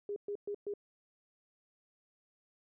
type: tone bursts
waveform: sine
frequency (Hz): 408.5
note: G#4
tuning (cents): -29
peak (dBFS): -35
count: 4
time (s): 0.09-0.738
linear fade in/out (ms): 2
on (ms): 72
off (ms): 120
effects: none